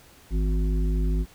harmonic tone with a mistuned harmonic, 51.91 Hz, G#1, in tune, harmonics 1 / 3 / 5 / 7, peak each -21 / -31 / -35 / -38 dBFS, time 0.3-1.26 s, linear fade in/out 50 ms, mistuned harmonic 3, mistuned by +91 cents, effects pink hiss -53 dBFS RMS until 1.34 s

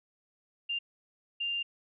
sine tone bursts at uneven times, 2794 Hz, F7, in tune, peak -30 dBFS, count 2, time 0.69-0.79 / 1.4-1.63 s, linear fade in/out 10 ms, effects none

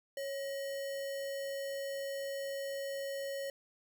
sine tone with sample-and-hold, 552 Hz, C#5, 7 cents flat, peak -36 dBFS, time 0.17-3.5 s, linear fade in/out 2 ms, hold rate 2450 Hz, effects none

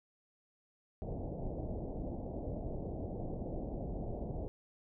pink low-pass noise, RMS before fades -40 dBFS, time 1.02-4.48 s, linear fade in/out 0 ms, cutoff 720 Hz, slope 48 dB/octave, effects none

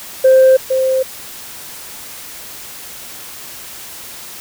sine tone with echo, 523.3 Hz, C5, in tune, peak -3 dBFS, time 0.24-0.57 s, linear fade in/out 10 ms, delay 460 ms, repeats 1, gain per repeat -8 dB, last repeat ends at 1.03 s, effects tanh soft clip ceiling -3 dBFS + white hiss -32 dBFS RMS until 4.4 s

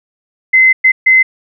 sine tone bursts at uneven times, 2055 Hz, C7, 32 cents flat, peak -4 dBFS, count 3, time 0.53-0.73 / 0.84-0.92 / 1.06-1.23 s, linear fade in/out 10 ms, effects none

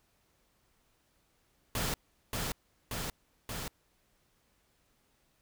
pink noise with echo, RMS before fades -33 dBFS, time 1.75-1.94 s, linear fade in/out 2 ms, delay 580 ms, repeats 3, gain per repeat -2 dB, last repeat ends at 3.68 s, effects pink hiss -72 dBFS RMS until 5.41 s

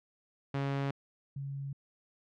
sawtooth / sine tone pair in turn, 138.59 / 138.59 Hz, C#3 / C#3, 0 / 0 cents, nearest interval unison, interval 0 cents, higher neither, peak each -27 / -36 dBFS, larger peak first, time 0.54-0.91 / 1.36-1.73 s, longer neither, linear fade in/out 5 ms, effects low-pass 3000 Hz 12 dB/octave

